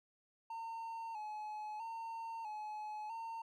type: tone with vibrato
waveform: triangle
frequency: 880 Hz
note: A5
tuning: in tune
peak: -40 dBFS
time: 0.5-3.42 s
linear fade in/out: 5 ms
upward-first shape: square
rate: 0.77 Hz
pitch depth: 59 cents each way
effects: none